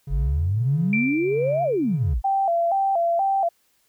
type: tone with tremolo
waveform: triangle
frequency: 139.7 Hz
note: C#3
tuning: 14 cents sharp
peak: -24 dBFS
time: 0.07-2.14 s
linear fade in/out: 5 ms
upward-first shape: triangle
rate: 1.6 Hz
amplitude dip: 85%
type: exponential two-way sweep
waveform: sine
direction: up then down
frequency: 46.25 to 714 to 46.25 Hz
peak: -19 dBFS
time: 0.09-2.22 s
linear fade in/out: 50 ms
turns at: 1.63 s
type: tone with exponential decay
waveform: sine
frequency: 2349 Hz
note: D7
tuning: in tune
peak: -20 dBFS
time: 0.93-1.99 s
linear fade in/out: 2 ms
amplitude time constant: 230 ms
type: tone with vibrato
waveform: sine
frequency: 729 Hz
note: F#5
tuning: 26 cents flat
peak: -18 dBFS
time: 2.24-3.49 s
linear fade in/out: 10 ms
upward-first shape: square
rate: 2.1 Hz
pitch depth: 120 cents each way
effects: white hiss -65 dBFS RMS until 3.88 s

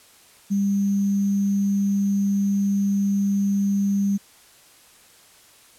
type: tone with sample-and-hold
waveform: sine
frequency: 199.2 Hz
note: G3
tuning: 28 cents sharp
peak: -18 dBFS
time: 0.5-4.18 s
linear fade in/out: 20 ms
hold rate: 6300 Hz
effects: white hiss -52 dBFS RMS until 5.78 s + low-pass 12000 Hz 12 dB/octave

